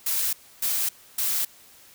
blue noise bursts, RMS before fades -25 dBFS, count 3, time 0.06-1.45 s, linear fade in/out 5 ms, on 270 ms, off 290 ms, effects white hiss -52 dBFS RMS until 1.94 s

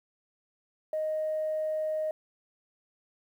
sine tone, 622.3 Hz, D#5, in tune, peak -27 dBFS, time 0.93-2.11 s, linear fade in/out 2 ms, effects tanh soft clip ceiling -23 dBFS + 10-bit

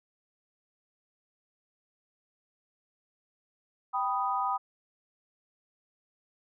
sine chord, G augmented, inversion none, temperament equal, 784 / 987.8 / 1244.5 Hz, G5 / B5 / D#6, 0 / 0 / 0 cents, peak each -32 / -31 / -31 dBFS, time 3.93-4.58 s, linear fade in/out 20 ms, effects none

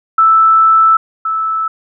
sine tone pair in turn, 1318.5 / 1311.7 Hz, E6 / E6, 0 / -9 cents, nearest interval unison, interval 9 cents, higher first, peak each -5 / -13 dBFS, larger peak first, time 0.18-0.97 / 1.25-1.68 s, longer first, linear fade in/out 5 ms, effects none

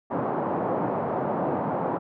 white band-pass noise, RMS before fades -27 dBFS, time 0.1-1.99 s, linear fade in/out 20 ms, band 130 to 910 Hz, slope 24 dB/octave, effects none

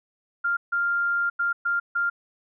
sine tone bursts at uneven times, 1396.9 Hz, F6, in tune, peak -21 dBFS, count 5, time 0.44-0.57 / 0.72-1.3 / 1.39-1.53 / 1.65-1.8 / 1.95-2.1 s, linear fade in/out 10 ms, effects none

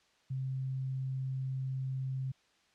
sine tone, 132 Hz, C3, 16 cents sharp, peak -33 dBFS, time 0.3-2.32 s, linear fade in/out 10 ms, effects white hiss -69 dBFS RMS until 2.74 s + low-pass 5000 Hz 12 dB/octave

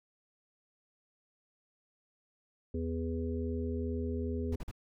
harmonic tone, 82.41 Hz, E2, in tune, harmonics 1 / 3 / 5 / 6, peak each -35 / -37 / -39 / -45 dBFS, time 2.74-4.56 s, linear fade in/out 5 ms
brown noise bursts, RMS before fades -39 dBFS, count 3, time 4.52-4.713 s, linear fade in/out 5 ms, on 35 ms, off 44 ms
effects none

